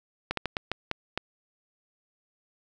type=slowing click train; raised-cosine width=0.3 ms; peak=-12 dBFS; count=7; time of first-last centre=0.31-1.176 s; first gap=63 ms; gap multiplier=1.33; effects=none